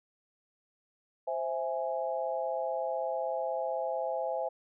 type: chord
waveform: sine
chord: C augmented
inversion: none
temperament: equal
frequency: 523.3 / 659.3 / 830.6 Hz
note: C5 / E5 / G#5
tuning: 0 / 0 / 0 cents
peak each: -34 / -34 / -36 dBFS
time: 1.27-4.49 s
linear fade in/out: 10 ms
effects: none